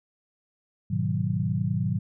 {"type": "chord", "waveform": "sine", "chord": "G# minor seventh", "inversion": "none", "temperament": "equal", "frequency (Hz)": [103.83, 123.47, 155.56, 185], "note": ["G#2", "B2", "D#3", "F#3"], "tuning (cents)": [0, 0, 0, 0], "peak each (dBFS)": -29, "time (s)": [0.9, 1.99], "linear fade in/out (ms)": 10, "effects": []}